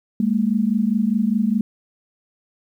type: tone pair together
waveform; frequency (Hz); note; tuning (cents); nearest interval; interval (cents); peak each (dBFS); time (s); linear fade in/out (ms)
sine; 203.5 / 228.4; G#3 / A#3; -35 / -35; major second; 200; -19; 0.2-1.61; 2
effects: 9-bit